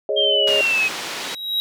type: chord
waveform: sine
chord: Ab suspended fourth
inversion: none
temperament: equal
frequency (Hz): 415.3 / 554.4 / 622.3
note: Ab4 / Db5 / Eb5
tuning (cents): 0 / 0 / 0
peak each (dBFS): -23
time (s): 0.09-0.61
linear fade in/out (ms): 2
type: exponential sweep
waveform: sine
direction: down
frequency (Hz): 3214 to 2519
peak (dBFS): -16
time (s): 0.16-0.89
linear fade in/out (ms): 20
type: band-pass noise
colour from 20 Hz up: white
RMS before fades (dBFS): -29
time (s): 0.47-1.35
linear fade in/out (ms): 5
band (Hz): 190 to 4300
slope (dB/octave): 12
type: tone with exponential growth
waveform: triangle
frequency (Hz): 3839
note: B7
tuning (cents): -50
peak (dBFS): -15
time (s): 0.95-1.6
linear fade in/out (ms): 0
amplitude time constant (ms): 140
effects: none